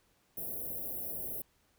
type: band-stop noise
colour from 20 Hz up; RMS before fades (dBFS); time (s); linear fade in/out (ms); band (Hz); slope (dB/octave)
white; -39; 0.37-1.42; 5; 690 to 11000; 48
effects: pink hiss -71 dBFS RMS until 1.78 s